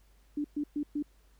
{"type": "tone bursts", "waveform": "sine", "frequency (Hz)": 293.7, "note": "D4", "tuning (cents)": 0, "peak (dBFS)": -29, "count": 4, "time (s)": [0.37, 1.026], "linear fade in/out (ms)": 5, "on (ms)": 74, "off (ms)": 120, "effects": ["added 50 Hz sine -60 dBFS peak until 1.39 s", "pink hiss -69 dBFS RMS until 1.39 s"]}